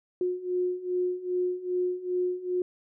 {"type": "beating tone pair", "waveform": "sine", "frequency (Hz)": [360, 362.5], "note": ["F#4", "F#4"], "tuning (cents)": [-47, -35], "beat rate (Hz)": 2.5, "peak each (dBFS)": [-31, -28], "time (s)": [0.21, 2.62], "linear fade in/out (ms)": 2, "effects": []}